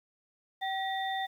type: tone cluster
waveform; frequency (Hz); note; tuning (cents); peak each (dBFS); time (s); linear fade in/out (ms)
sine; 769 / 1916 / 3585; G5 / A#6 / A7; -33 / +47 / +32; -32 / -37 / -39; 0.61-1.27; 20
effects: 10-bit